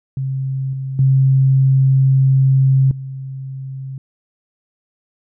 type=tone with level steps; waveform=sine; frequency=133.7 Hz; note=C3; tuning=38 cents sharp; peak=-18 / -21 / -9 / -25 dBFS; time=0.17-3.98 s; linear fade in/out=2 ms; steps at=0.73 / 0.99 / 2.91 s; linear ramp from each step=2 ms; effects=none